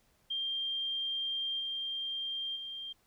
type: tone with level steps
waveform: sine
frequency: 3185 Hz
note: G7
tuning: 27 cents sharp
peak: -32 / -34 / -39 dBFS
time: 0.3-2.93 s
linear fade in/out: 10 ms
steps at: 1.59 / 2.55 s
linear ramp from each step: 20 ms
effects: pink hiss -70 dBFS RMS until 3.06 s